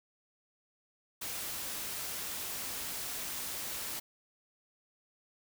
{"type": "noise", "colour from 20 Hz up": "white", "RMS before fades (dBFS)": -39, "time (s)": [1.21, 4], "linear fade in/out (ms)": 10, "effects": []}